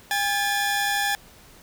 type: tone pair together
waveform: sawtooth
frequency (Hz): 808.5 / 1728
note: G#5 / A6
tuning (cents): -47 / -32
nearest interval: octave + minor second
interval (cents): 1315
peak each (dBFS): -21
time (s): 0.11-1.15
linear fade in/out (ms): 0
effects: pink hiss -50 dBFS RMS until 1.62 s